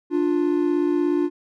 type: tone pair together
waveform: triangle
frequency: 294.8 / 351.6 Hz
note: D4 / F4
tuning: +7 / +12 cents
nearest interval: minor third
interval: 305 cents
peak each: -19 dBFS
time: 0.1-1.3 s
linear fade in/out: 50 ms
effects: none